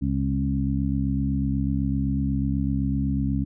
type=harmonic tone with a mistuned harmonic; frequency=68 Hz; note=C#2; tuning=33 cents flat; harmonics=1 / 2 / 3 / 4; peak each=-27 / -27 / -27 / -27 dBFS; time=0.01-3.45 s; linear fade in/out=20 ms; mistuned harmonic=1; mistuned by=+29 cents; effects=none